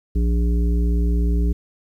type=harmonic tone; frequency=58.5 Hz; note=A#1; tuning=7 cents sharp; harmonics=1 / 3 / 5 / 7; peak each=-16 / -26 / -30 / -33 dBFS; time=0.15-1.53 s; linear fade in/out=10 ms; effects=9-bit